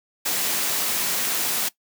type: high-pass noise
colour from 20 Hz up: white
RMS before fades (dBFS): -24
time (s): 0.25-1.69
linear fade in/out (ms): 10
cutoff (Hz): 150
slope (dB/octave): 24
effects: noise-tail reverb RT60 0.1 s tail -19 dB re dry